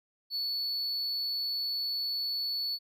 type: tone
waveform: triangle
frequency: 4435 Hz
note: C#8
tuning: in tune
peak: -29 dBFS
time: 0.3-2.79 s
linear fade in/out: 50 ms
effects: none